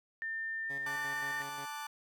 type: tone with pitch glide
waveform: sine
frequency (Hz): 1800 to 1810.4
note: A6 to A6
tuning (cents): +39 to +49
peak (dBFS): -35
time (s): 0.22-1.42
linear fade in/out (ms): 0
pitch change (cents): +10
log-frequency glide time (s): 0.54-1.3
type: tone with tremolo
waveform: 10% pulse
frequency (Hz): 140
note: C#3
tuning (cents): +18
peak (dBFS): -39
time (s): 0.69-1.66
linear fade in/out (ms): 20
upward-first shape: square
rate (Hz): 5.6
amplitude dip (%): 50
type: chord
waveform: 35% pulse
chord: D major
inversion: second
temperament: equal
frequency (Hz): 880 / 1174.7 / 1480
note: A5 / D6 / F#6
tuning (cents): 0 / 0 / 0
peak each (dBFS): -40 / -43 / -46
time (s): 0.86-1.87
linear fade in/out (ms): 5
effects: none